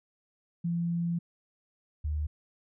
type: tone pair in turn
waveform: sine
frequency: 170.5 / 75.4 Hz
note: F3 / D2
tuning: -41 / +46 cents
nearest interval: octave + major second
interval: 1413 cents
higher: first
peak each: -27 / -28 dBFS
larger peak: first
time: 0.64-1.19 / 2.04-2.27 s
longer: first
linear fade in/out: 10 ms
effects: none